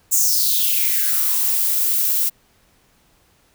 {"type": "noise with high-pass filter sweep", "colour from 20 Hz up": "violet", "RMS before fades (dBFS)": -18, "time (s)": [0.11, 2.3], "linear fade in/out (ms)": 20, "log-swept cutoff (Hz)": [7400, 210], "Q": 5.2, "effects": ["pink hiss -58 dBFS RMS until 3.54 s"]}